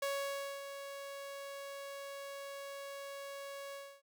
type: tone with ADSR envelope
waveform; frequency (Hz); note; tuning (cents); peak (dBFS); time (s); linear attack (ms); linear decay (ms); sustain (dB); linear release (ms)
sawtooth; 557; C#5; +8; -30; 0.02-4.02; 6; 580; -10; 280
effects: none